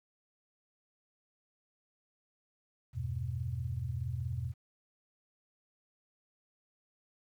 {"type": "chord", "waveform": "sine", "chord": "E minor", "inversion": "none", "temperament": "just", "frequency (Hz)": [82.41, 98.89, 123.61], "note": ["E2", "G2", "B2"], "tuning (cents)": [0, 16, 2], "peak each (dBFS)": [-39, -40, -36], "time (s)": [2.93, 4.54], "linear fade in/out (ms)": 50, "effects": ["11-bit"]}